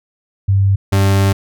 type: tone pair in turn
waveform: sine / 40% pulse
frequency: 98 / 98 Hz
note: G2 / G2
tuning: 0 / 0 cents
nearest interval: unison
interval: 0 cents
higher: neither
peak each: -9 dBFS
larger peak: neither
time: 0.48-0.76 / 0.92-1.33 s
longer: second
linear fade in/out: 10 ms
effects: none